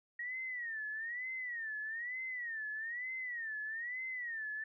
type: tone with vibrato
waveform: sine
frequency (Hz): 1880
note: A#6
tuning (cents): +14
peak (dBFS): -38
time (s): 0.19-4.64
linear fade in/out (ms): 5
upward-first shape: sine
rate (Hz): 1.1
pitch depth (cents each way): 160
effects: none